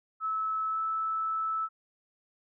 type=tone with pitch glide; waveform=sine; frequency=1301 to 1310.8 Hz; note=E6 to E6; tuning=-23 to -10 cents; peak=-28 dBFS; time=0.2-1.69 s; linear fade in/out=50 ms; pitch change=+13 cents; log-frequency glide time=0.7-0.78 s; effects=none